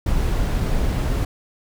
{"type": "noise", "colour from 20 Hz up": "brown", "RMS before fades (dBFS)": -20, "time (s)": [0.06, 1.25], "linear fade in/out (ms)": 5, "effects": []}